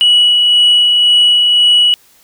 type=tone with tremolo; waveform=sine; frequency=2932 Hz; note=F#7; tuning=16 cents flat; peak=-3 dBFS; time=0.01-1.94 s; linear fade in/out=0 ms; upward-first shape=sine; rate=1.9 Hz; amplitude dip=30%; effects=tanh soft clip ceiling -3 dBFS + white hiss -48 dBFS RMS until 2.23 s